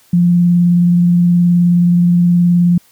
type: tone with vibrato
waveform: sine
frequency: 174.61 Hz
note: F3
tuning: in tune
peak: -7 dBFS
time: 0.13-2.78 s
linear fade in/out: 5 ms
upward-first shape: sine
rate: 19 Hz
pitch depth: 15 cents each way
effects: white hiss -50 dBFS RMS until 2.91 s